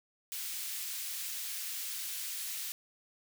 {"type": "high-pass noise", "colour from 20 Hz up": "white", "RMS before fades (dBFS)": -39, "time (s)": [0.32, 2.72], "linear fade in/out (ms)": 0, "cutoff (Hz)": 2200, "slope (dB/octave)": 12, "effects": []}